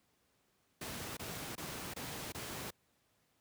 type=noise bursts; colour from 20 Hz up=pink; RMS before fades=-43 dBFS; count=5; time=0.81-2.706 s; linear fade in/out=5 ms; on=360 ms; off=24 ms; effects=pink hiss -75 dBFS RMS until 3.4 s + high-pass 80 Hz 12 dB/octave